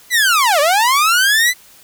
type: linear two-way sweep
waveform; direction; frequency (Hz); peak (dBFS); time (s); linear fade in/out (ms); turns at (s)
sawtooth; down then up; 2036 to 556 to 2036; -7; 0.1-1.54; 50; 0.6
effects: white hiss -45 dBFS RMS until 1.83 s